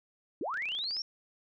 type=linear sweep; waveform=sine; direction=up; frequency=244.2 to 5588 Hz; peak=-32 dBFS; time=0.41-1.02 s; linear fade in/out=2 ms
type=clicks; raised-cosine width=0.2 ms; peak=-32 dBFS; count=11; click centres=0.542 / 0.573 / 0.622 / 0.656 / 0.688 / 0.719 / 0.75 / 0.788 / 0.84 / 0.909 / 0.967 s
effects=none